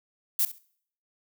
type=noise with echo; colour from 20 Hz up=violet; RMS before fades=-24 dBFS; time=0.39-0.45 s; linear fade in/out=2 ms; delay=67 ms; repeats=2; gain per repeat=-15 dB; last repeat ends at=0.584 s; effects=noise-tail reverb RT60 0.6 s tail -23 dB re dry